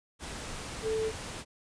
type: tone in noise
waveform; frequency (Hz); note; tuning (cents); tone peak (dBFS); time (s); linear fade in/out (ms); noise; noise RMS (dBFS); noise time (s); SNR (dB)
sine; 440.2; A4; +1; -28; 0.82-1.12; 50; pink; -40; 0.19-1.45; +9
effects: resampled to 22050 Hz